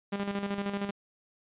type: tone with tremolo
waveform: sawtooth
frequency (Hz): 200.4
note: G3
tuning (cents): +38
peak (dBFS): -25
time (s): 0.12-0.91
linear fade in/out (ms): 10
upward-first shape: square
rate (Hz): 13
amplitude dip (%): 55
effects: resampled to 8000 Hz